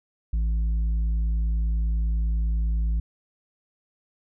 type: tone with tanh clipping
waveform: sine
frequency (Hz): 55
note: A1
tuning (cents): 0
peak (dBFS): -22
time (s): 0.33-3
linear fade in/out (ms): 5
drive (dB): 5
effects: none